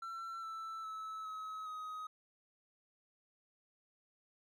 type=tone with pitch steps; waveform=triangle; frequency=1347 / 1324.6 / 1302.6 / 1281 / 1259.7 Hz; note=E6 / E6 / E6 / E6 / D#6; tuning=+37 / +8 / -21 / -50 / +21 cents; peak=-40 dBFS; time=0.02-2.07 s; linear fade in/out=5 ms; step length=410 ms; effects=none